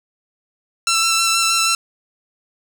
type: tone with vibrato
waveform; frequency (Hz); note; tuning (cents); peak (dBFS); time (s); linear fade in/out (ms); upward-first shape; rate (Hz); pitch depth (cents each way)
10% pulse; 1340; E6; +28; -6; 0.87-1.75; 2; square; 6.3; 12
effects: none